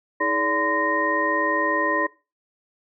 sine tone cluster, 320.3 / 424.9 / 575 / 1025 / 1858 Hz, E4 / G#4 / D5 / C6 / A#6, -50 / +40 / -37 / -36 / -6 cents, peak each -28 / -30 / -27 / -24 / -24 dBFS, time 0.2-2.07 s, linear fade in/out 10 ms, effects noise-tail reverb RT60 0.3 s tail -21 dB re dry

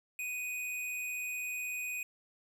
square tone with amplitude modulation, 2489 Hz, D#7, in tune, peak -35 dBFS, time 0.19-2.03 s, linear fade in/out 2 ms, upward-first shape sine, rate 204 Hz, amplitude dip 30%, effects none

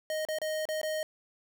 square tone with dropouts, 622.3 Hz, D#5, in tune, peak -31 dBFS, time 0.1-1.03 s, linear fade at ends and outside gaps 1 ms, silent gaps 0.251-0.286 / 0.386-0.416 / 0.654-0.688 / 0.815-0.831 s, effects none

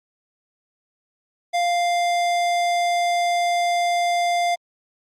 sine tone with hard clipping, 698 Hz, F5, 1 cent flat, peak -20 dBFS, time 1.53-4.56 s, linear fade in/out 20 ms, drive 17 dB, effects Opus 48 kbps

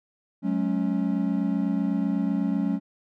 triangle chord, F# suspended second, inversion none, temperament equal with one note detuned, 185 / 213 / 277.2 Hz, F#3 / G#3 / C#4, 0 / +44 / 0 cents, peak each -25 dBFS, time 0.42-2.8 s, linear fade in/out 50 ms, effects none

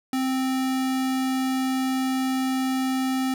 square tone, 261.6 Hz, C4, in tune, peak -23 dBFS, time 0.13-3.34 s, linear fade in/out 2 ms, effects none

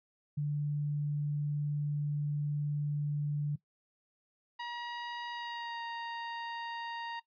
sine tone, 146.83 Hz, D3, in tune, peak -30 dBFS, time 0.37-3.56 s, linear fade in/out 10 ms
sawtooth tone with pitch glide, 954 to 931.7 Hz, A#5 to A#5, +40 to -1 cents, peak -34 dBFS, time 4.59-7.2 s, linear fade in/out 10 ms, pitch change -41 cents, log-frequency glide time 5.31-5.82 s
effects noise-tail reverb RT60 0.1 s tail -19 dB re dry + resampled to 11025 Hz

